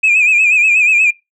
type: tone with vibrato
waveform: sine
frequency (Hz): 2489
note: D#7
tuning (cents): 0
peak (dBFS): -6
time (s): 0.03-1.11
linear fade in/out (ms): 10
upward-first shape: sine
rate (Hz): 8.3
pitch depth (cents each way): 81
effects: noise-tail reverb RT60 0.2 s tail -21 dB re dry + tanh soft clip ceiling -5 dBFS